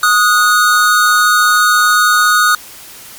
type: tone pair together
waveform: square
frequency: 1244.5 / 1458.3 Hz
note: D#6 / F#6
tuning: 0 / -26 cents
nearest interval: minor third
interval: 274 cents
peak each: -11 dBFS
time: 0.03-2.55 s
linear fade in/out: 2 ms
effects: white hiss -34 dBFS RMS until 3.18 s + MP3 96 kbps